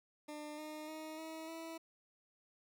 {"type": "tone with pitch steps", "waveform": "20% pulse", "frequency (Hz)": [300, 306.5, 313.1, 319.9, 326.8], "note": ["D4", "D#4", "D#4", "D#4", "E4"], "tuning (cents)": [37, -26, 11, 48, -15], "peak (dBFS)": -40, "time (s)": [0.28, 1.78], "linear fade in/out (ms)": 10, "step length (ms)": 300, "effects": []}